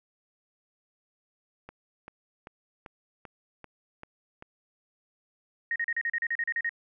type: click train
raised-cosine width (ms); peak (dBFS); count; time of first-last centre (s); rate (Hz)
0.5; -28; 8; 1.69-4.424; 2.56
type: tone bursts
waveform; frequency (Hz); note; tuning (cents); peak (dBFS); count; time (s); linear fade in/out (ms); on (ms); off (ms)
sine; 1864.7; A#6; 0; -26; 12; 5.71-6.693; 2; 48; 37
effects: none